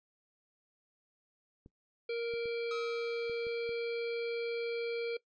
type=clicks; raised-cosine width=3 ms; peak=-40 dBFS; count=6; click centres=1.661 / 2.338 / 2.457 / 3.297 / 3.468 / 3.692 s
type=harmonic tone; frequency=467 Hz; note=A#4; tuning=3 cents sharp; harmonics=1 / 3 / 5 / 7 / 9 / 10; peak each=-33 / -51 / -44 / -53 / -51 / -56 dBFS; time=2.09-5.17 s; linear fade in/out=5 ms
type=tone with exponential decay; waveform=45% pulse; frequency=1279 Hz; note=D#6; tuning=47 cents sharp; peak=-39 dBFS; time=2.71-3.96 s; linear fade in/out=2 ms; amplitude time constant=270 ms
effects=noise-tail reverb RT60 0.1 s tail -20 dB re dry + resampled to 16000 Hz